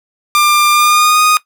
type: tone with pitch glide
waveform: sawtooth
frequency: 1194 to 1239 Hz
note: D6 to D#6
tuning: +28 to -8 cents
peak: -4 dBFS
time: 0.35-1.37 s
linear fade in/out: 0 ms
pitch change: +64 cents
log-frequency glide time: 0.71-1.21 s
effects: noise-tail reverb RT60 0.1 s tail -17 dB re dry